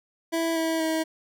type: tone with pitch steps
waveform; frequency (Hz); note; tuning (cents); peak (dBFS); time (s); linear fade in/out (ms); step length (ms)
25% pulse; 329.6 / 324.7 / 319.8; E4 / E4 / D#4; 0 / -26 / +48; -20; 0.32-1.04; 20; 240
effects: none